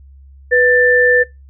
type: tone pair together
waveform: sine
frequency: 493.9 / 1773.3 Hz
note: B4 / A6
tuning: 0 / +13 cents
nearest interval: octave + minor seventh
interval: 2213 cents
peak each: -11 dBFS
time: 0.51-1.24 s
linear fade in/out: 20 ms
effects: noise-tail reverb RT60 0.2 s tail -21 dB re dry + added 68 Hz sine -38 dBFS peak until 1.49 s